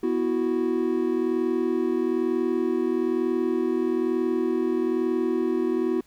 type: chord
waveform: triangle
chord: B suspended fourth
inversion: none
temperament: just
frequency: 246.9 / 329.3 / 370.4 Hz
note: B3 / E4 / F#4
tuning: 0 / -2 / +2 cents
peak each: -26 / -24 / -23 dBFS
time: 0.03-6.01 s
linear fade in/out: 5 ms
effects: pink hiss -60 dBFS RMS until 6.06 s